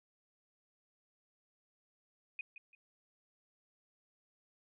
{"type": "tone with echo", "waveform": "sine", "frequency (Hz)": 2485, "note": "D#7", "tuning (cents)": -3, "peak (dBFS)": -38, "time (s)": [2.39, 2.41], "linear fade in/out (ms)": 2, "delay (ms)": 170, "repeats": 2, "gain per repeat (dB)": -11, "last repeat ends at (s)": 2.75, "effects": []}